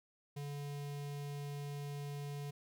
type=tone with notch filter; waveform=square; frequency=143.6 Hz; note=D3; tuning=39 cents flat; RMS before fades=-43 dBFS; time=0.36-2.51 s; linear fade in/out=10 ms; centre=1400 Hz; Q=1.8; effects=none